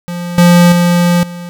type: tone with level steps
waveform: square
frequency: 174.61 Hz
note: F3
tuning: in tune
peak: -19 / -4 / -8 / -24 dBFS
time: 0.08-1.49 s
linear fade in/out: 0 ms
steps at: 0.38 / 0.72 / 1.23 s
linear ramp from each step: 2 ms
effects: none